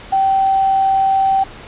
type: tone with quantisation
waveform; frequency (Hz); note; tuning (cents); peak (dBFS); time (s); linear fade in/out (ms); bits
sine; 775; G5; -20; -11; 0.12-1.44; 10; 6
effects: pink hiss -36 dBFS RMS until 1.67 s + resampled to 8000 Hz